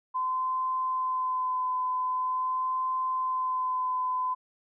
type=tone with vibrato; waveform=sine; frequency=1023 Hz; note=C6; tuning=39 cents flat; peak=-26 dBFS; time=0.14-4.35 s; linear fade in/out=20 ms; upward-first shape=sine; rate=0.44 Hz; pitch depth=15 cents each way; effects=none